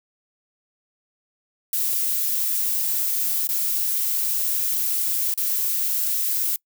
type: noise with dropouts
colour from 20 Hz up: violet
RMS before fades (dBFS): -23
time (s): 1.73-6.56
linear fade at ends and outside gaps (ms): 2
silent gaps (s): 3.472-3.489 / 5.34-5.376
effects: noise-tail reverb RT60 0.1 s tail -25 dB re dry